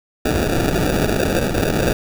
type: noise with sample-and-hold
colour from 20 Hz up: blue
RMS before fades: -18 dBFS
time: 0.25-1.93 s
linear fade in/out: 5 ms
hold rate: 1050 Hz
effects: none